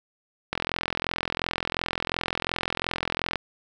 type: click train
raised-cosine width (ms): 0.3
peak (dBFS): -9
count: 122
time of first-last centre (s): 0.53-3.357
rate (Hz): 42.8
effects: none